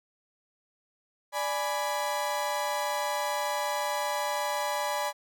35% pulse chord, G# diminished, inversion second, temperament equal with one note detuned, 587.3 / 835.4 / 987.8 Hz, D5 / G#5 / B5, 0 / +10 / 0 cents, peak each -31 dBFS, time 1.32-5.13 s, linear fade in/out 50 ms, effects none

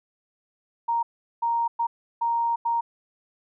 sine tone bursts at uneven times, 932.3 Hz, A#5, in tune, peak -21 dBFS, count 5, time 0.88-1.03 / 1.42-1.68 / 1.79-1.87 / 2.21-2.56 / 2.65-2.81 s, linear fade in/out 10 ms, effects none

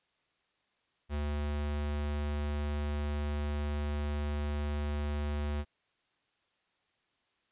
square tone, 73.5 Hz, D2, 2 cents sharp, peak -32 dBFS, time 1.09-5.65 s, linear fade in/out 50 ms, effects white hiss -75 dBFS RMS until 7.51 s + resampled to 8000 Hz

